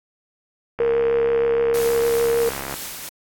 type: click train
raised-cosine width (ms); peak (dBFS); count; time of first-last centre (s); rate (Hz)
0.5; -14; 134; 0.79-2.74; 68.2
type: tone with vibrato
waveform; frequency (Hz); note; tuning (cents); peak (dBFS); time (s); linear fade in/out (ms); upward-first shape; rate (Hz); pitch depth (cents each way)
sine; 466.2; A#4; 0; -16; 0.8-2.49; 2; triangle; 6.5; 12
type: noise with tremolo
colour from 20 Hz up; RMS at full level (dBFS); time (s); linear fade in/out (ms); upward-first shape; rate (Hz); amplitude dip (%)
white; -31; 1.74-3.09; 2; triangle; 3; 35
effects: AAC 64 kbps